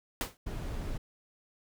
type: noise with exponential decay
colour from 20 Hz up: pink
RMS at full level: -30 dBFS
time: 0.21-0.37 s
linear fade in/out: 1 ms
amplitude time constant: 34 ms
type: noise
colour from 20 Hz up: brown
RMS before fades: -36 dBFS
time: 0.46-0.98 s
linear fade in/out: 10 ms
effects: none